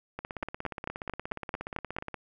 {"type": "two click trains", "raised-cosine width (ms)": 0.5, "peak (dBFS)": [-16, -21], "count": [8, 34], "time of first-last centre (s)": [[0.43, 1.986], [0.19, 2.143]], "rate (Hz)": [4.5, 16.9], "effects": []}